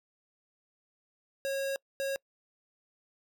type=tone bursts at uneven times; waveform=square; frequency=546 Hz; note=C#5; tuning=26 cents flat; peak=-31 dBFS; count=2; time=1.45-1.76 / 2-2.16 s; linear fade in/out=0 ms; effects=noise-tail reverb RT60 0.1 s tail -26 dB re dry